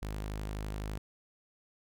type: tone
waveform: sawtooth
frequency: 51.91 Hz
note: G#1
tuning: in tune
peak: -32 dBFS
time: 0.02-0.98 s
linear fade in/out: 5 ms
effects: none